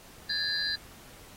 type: tone cluster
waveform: sine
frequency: 1663 / 1758 / 3963 / 4129 / 4742 Hz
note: G#6 / A6 / B7 / C8 / D8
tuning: +2 / -2 / +5 / -24 / +16 cents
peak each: -35 / -37 / -35 / -32 / -34 dBFS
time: 0.29-0.76 s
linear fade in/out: 10 ms
effects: pink hiss -52 dBFS RMS until 1.36 s + AAC 48 kbps